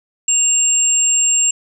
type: tone pair together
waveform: sine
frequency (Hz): 2794 / 7459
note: F7 / A#8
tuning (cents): 0 / 0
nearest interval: octave + perfect fourth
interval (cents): 1700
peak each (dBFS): -21 / -12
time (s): 0.28-1.51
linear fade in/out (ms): 5
effects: none